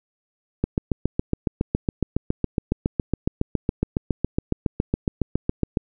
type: click train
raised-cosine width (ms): 3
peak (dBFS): -7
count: 38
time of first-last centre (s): 0.64-5.772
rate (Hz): 7.21
effects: none